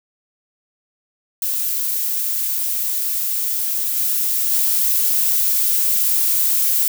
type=noise with level steps; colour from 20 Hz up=violet; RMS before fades=-21 / -19 / -17 dBFS; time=1.42-6.88 s; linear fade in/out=2 ms; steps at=3.96 / 4.51 s; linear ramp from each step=10 ms; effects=none